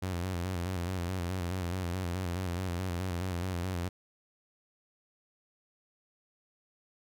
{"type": "tone with vibrato", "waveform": "sawtooth", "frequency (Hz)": 90, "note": "F#2", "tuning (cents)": -47, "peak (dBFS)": -28, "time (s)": [0.02, 3.89], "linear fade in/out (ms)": 10, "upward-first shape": "square", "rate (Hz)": 4.7, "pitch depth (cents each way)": 66, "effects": []}